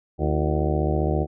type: harmonic tone with a mistuned harmonic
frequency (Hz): 75.2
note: D2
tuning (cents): +42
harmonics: 1 / 2 / 3 / 4 / 5 / 6 / 7 / 8 / 9 / 10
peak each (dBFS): -24 / -26 / -32 / -29 / -29 / -31 / -35 / -31 / -37 / -32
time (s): 0.18-1.27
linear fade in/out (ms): 50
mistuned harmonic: 4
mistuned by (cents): +120
effects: none